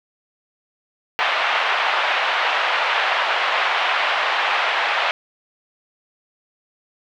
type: band-pass noise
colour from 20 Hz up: pink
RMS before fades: -20 dBFS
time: 1.19-5.11 s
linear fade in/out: 0 ms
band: 700 to 3200 Hz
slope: 24 dB/octave
effects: none